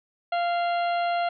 harmonic tone with a mistuned harmonic, 694 Hz, F5, 11 cents flat, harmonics 1 / 2 / 3 / 4 / 5 / 6, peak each -23 / -33 / -38 / -39 / -42 / -44 dBFS, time 0.32-1.29 s, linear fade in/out 5 ms, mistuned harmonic 5, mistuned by -81 cents, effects none

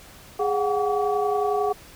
sine tone cluster, 414.5 / 726 / 757 / 1139 Hz, G#4 / F#5 / F#5 / C#6, -3 / -33 / +39 / +47 cents, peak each -23 / -26 / -28 / -30 dBFS, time 0.39-1.73 s, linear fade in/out 10 ms, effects pink hiss -47 dBFS RMS until 1.95 s

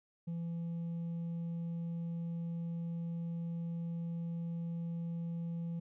triangle tone with hard clipping, 168.4 Hz, E3, 37 cents sharp, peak -35 dBFS, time 0.27-5.8 s, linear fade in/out 10 ms, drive 1 dB, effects none

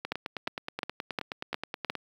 two click trains, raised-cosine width 0.3 ms, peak -17 / -13 dBFS, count 19 / 6, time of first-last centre 0.05-1.953 / 0.12-1.899 s, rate 9.46 / 2.81 Hz, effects high-pass 150 Hz 12 dB/octave + 9-bit

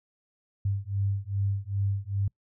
sine beating tone pair, 98 / 100.5 Hz, G2 / G2, 0 / +44 cents, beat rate 2.5 Hz, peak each -29 dBFS, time 0.65-2.28 s, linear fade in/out 5 ms, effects noise-tail reverb RT60 0.1 s tail -26 dB re dry

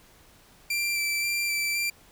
sawtooth tone with vibrato, 2349 Hz, D7, in tune, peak -22 dBFS, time 0.7-1.9 s, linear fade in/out 5 ms, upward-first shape square, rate 1.9 Hz, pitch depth 12 cents each way, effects pink hiss -56 dBFS RMS until 2.11 s

